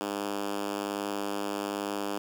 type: tone with high-pass filter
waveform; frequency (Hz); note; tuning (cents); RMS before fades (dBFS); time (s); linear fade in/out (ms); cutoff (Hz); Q
5% pulse; 101.2; G#2; -44; -33; 0.01-2.18; 0; 270; 2
effects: 9-bit